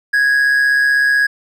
triangle tone with amplitude modulation, 1658 Hz, G#6, 3 cents flat, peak -7 dBFS, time 0.13-1.27 s, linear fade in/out 10 ms, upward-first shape sine, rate 136 Hz, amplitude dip 40%, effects none

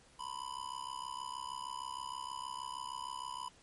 square tone with amplitude modulation, 997 Hz, B5, 16 cents sharp, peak -37 dBFS, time 0.19-3.49 s, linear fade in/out 10 ms, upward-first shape sine, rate 66.4 Hz, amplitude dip 100%, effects pink hiss -63 dBFS RMS until 3.62 s + MP3 48 kbps

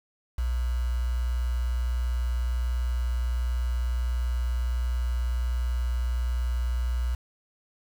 sine tone with quantisation, 60.7 Hz, B1, 29 cents flat, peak -24 dBFS, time 0.38-7.15 s, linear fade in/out 5 ms, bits 7, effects none

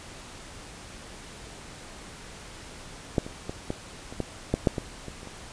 clicks, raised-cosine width 2 ms, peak -8 / -23 / -18 / -15 / -26 / -14 / -9 / -6 / -15 / -24 / -29 / -29 dBFS, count 12, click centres 3.182 / 3.265 / 3.495 / 3.704 / 4.125 / 4.203 / 4.54 / 4.672 / 4.782 / 5.083 / 5.231 / 5.273 s, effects pink hiss -44 dBFS RMS until 5.52 s + resampled to 22050 Hz

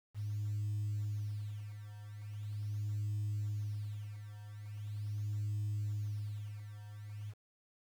sine tone with tremolo, 104.4 Hz, G#2, 10 cents sharp, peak -32 dBFS, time 0.14-7.34 s, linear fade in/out 50 ms, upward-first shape sine, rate 0.41 Hz, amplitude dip 80%, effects tanh soft clip ceiling -31 dBFS + 10-bit

